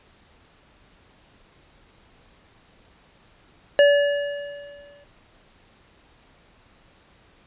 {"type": "tone with exponential decay", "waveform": "square", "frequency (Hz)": 574, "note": "D5", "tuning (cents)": -40, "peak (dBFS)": -11, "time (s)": [3.79, 5.04], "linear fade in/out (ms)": 1, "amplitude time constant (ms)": 270, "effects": ["pink hiss -56 dBFS RMS until 7.46 s", "resampled to 8000 Hz"]}